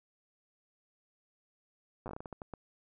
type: slowing click train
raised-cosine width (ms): 1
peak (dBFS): -28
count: 12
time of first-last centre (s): 2.06-2.537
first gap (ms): 8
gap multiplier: 1.31
effects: none